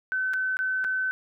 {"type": "tone with dropouts", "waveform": "sine", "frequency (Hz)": 1522, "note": "F#6", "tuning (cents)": 48, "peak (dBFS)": -24, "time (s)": [0.12, 1.11], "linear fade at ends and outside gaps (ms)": 0, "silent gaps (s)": [[0.335, 0.339], [0.569, 0.59], [0.842, 0.847]], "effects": []}